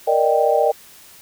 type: chord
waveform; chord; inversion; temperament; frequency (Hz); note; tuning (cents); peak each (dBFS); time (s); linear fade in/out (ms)
sine; Eb major seventh; second; equal; 466.2 / 587.3 / 622.3 / 784; Bb4 / D5 / Eb5 / G5; 0 / 0 / 0 / 0; -19; 0.07-0.72; 10
effects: white hiss -45 dBFS RMS until 1.21 s